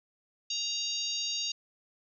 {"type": "harmonic tone", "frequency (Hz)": 935, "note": "A#5", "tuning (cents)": 5, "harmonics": [3, 4, 5, 6, 7], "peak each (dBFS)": [-38, -36, -35, -42, -38], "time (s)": [0.5, 1.52], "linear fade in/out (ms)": 5, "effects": []}